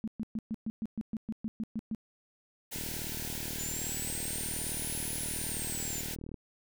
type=tone bursts; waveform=sine; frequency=220.5 Hz; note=A3; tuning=4 cents sharp; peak=-31 dBFS; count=13; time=0.04-1.948 s; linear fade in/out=0 ms; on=36 ms; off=120 ms
type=band-stop noise; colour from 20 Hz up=white; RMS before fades=-39 dBFS; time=2.71-6.16 s; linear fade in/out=20 ms; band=1000 to 1400 Hz; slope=96 dB/octave
type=click train; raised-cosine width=3 ms; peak=-29 dBFS; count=140; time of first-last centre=2.76-6.342 s; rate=38.8 Hz
type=linear two-way sweep; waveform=sine; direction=up then down; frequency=7000 to 10410 to 7000 Hz; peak=-37 dBFS; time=3.59-6.01 s; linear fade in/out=2 ms; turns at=5.13 s
effects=none